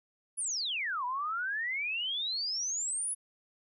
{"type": "exponential two-way sweep", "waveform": "sine", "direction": "down then up", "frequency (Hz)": [10548, 962, 10548], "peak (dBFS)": -31, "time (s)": [0.37, 3.15], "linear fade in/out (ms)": 20, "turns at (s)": 1.05, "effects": []}